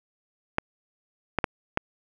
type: clicks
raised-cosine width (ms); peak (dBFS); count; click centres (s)
0.5; -7; 4; 0.584 / 1.387 / 1.442 / 1.774
effects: none